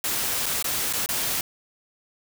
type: noise with dropouts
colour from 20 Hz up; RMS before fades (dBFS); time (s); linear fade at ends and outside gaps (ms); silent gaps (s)
white; -26; 0.04-1.41; 2; 0.459-0.463 / 0.626-0.643 / 0.928-0.934 / 1.061-1.089
effects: none